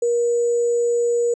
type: tone with sample-and-hold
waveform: sine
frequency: 474.8 Hz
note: A#4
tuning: 32 cents sharp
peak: -16 dBFS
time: 0.02-1.34 s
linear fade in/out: 5 ms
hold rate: 7350 Hz
effects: resampled to 24000 Hz